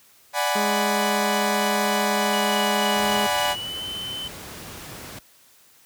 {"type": "chord", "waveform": "sawtooth", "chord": "G# half-diminished seventh", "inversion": "second", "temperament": "equal", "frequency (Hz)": [587.3, 740, 830.6, 987.8], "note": ["D5", "F#5", "G#5", "B5"], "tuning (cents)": [0, 0, 0, 0], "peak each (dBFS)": -23, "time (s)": [0.33, 3.56], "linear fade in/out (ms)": 50}
{"type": "harmonic tone", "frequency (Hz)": 207.7, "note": "G#3", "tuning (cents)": 0, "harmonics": [1, 2, 3, 4, 5, 6], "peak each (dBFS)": [-27, -30, -35, -39, -38, -40], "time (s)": [0.55, 3.27], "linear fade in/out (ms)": 10}
{"type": "tone with pitch glide", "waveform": "triangle", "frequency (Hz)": [2933, 3050], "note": ["F#7", "G7"], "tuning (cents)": [-16, -48], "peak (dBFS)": -28, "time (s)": [2.33, 4.28], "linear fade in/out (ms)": 5, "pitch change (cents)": 68, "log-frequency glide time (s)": [3.54, 3.83]}
{"type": "noise", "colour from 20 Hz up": "pink", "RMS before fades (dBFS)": -38, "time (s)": [2.96, 5.19], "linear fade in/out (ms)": 5}
{"effects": ["white hiss -55 dBFS RMS until 5.85 s", "high-pass 60 Hz 12 dB/octave"]}